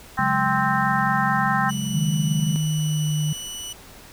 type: harmonic tone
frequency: 261.6 Hz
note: C4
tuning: in tune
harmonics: 3 / 4 / 5 / 6 / 7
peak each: -24 / -25 / -26 / -27 / -27 dBFS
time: 0.17-1.71 s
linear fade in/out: 20 ms
type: chord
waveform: sine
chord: C# suspended fourth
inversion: none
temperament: equal with one note detuned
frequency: 138.59 / 182.77 / 207.7 Hz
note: C#3 / F#3 / G#3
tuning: 0 / -21 / 0 cents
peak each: -28 / -30 / -27 dBFS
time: 0.19-2.56 s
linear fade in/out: 0 ms
type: tone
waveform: 20% pulse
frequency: 2960 Hz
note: F#7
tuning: in tune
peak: -26 dBFS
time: 1.69-3.73 s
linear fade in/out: 5 ms
type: tone with pitch glide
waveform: sine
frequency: 155.9 to 151.46 Hz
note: D#3 to D#3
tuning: +4 to -46 cents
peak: -20 dBFS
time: 1.94-3.33 s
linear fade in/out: 5 ms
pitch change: -50 cents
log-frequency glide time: 2.47-3.16 s
effects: pink hiss -45 dBFS RMS until 4.12 s